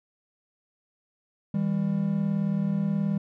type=tone pair together; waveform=triangle; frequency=160.9 / 199.58 Hz; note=E3 / G3; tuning=-42 / +31 cents; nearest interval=major third; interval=373 cents; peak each=-26 / -23 dBFS; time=1.54-3.18 s; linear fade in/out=5 ms; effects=none